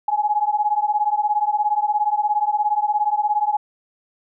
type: beating tone pair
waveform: sine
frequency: 830.6 / 847.6 Hz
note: G#5 / G#5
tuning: 0 / +35 cents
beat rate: 17 Hz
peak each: -20 dBFS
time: 0.08-3.57 s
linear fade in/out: 5 ms
effects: none